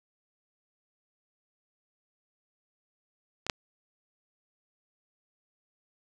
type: clicks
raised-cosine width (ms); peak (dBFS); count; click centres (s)
0.2; -19 / -7; 2; 3.466 / 3.498
effects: none